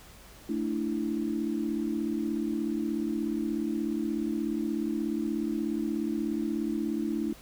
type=chord; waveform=sine; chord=A suspended fourth; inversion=none; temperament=just; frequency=220 / 293.3 / 330 Hz; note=A3 / D4 / E4; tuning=0 / -2 / +2 cents; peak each=-32 dBFS; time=0.49-7.33 s; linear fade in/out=5 ms; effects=added 50 Hz sine -58 dBFS peak until 7.41 s + pink hiss -52 dBFS RMS until 7.41 s